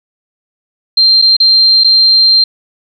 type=tone with dropouts; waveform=sine; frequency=4165 Hz; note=C8; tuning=9 cents flat; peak=-4 dBFS; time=0.97-2.44 s; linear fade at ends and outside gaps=5 ms; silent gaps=1.217-1.222 / 1.367-1.401 / 1.837-1.844 s; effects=none